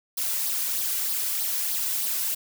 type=noise with flanger; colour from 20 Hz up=blue; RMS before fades=-27 dBFS; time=0.17-2.35 s; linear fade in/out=10 ms; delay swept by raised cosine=0.2 to 2.1 ms; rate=3.2 Hz; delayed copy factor=+0.55; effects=none